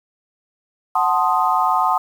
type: chord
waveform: sine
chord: F# diminished seventh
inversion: none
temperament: equal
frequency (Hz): 740 / 880 / 1046.5 / 1244.5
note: F#5 / A5 / C6 / Eb6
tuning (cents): 0 / 0 / 0 / 0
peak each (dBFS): -20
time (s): 0.95-1.98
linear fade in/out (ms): 5
effects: 7-bit